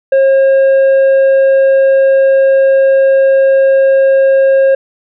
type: tone with tanh clipping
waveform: sine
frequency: 539 Hz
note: C#5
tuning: 49 cents flat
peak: -6 dBFS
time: 0.12-4.75 s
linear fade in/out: 5 ms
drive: 5 dB
effects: none